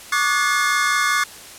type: tone cluster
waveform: square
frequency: 1133 / 1198 / 1464 / 1715 / 2138 Hz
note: C#6 / D6 / F#6 / A6 / C7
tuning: +37 / +34 / -19 / -45 / +37 cents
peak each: -24 dBFS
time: 0.12-1.24 s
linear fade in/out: 5 ms
effects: white hiss -39 dBFS RMS until 1.58 s + low-pass 11000 Hz 12 dB/octave